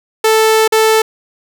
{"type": "tone with dropouts", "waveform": "sawtooth", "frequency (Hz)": 440, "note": "A4", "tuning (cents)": 0, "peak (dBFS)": -4, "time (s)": [0.24, 1.02], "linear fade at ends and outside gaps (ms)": 5, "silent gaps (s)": [0.678, 0.722], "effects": []}